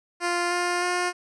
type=tone with pitch steps; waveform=10% pulse; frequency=349.2 / 352.8 / 356.5 Hz; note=F4 / F4 / F4; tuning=0 / +18 / +36 cents; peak=-15 dBFS; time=0.2-1.13 s; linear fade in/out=50 ms; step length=310 ms; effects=resampled to 24000 Hz